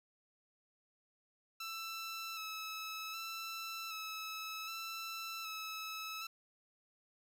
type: tone with vibrato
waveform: 15% pulse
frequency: 1315 Hz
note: E6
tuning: 5 cents flat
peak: -35 dBFS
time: 1.6-6.27 s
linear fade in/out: 5 ms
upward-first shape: square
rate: 0.65 Hz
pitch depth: 23 cents each way
effects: none